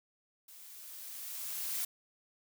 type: noise with level ramp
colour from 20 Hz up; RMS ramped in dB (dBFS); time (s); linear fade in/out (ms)
blue; -54 to -35; 0.48-1.85; 5
effects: none